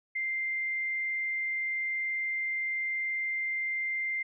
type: tone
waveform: sine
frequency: 2093 Hz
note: C7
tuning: in tune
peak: -29 dBFS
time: 0.15-4.23 s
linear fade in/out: 10 ms
effects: none